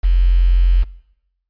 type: tone with quantisation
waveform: sine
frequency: 44.13 Hz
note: F1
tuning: 19 cents sharp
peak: -9 dBFS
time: 0.03-0.84 s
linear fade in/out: 20 ms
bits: 6
effects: noise-tail reverb RT60 0.8 s tail -20 dB re dry + resampled to 11025 Hz